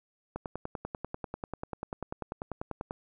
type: click train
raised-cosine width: 1 ms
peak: -21 dBFS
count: 27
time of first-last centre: 0.36-2.909 s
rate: 10.2 Hz
effects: none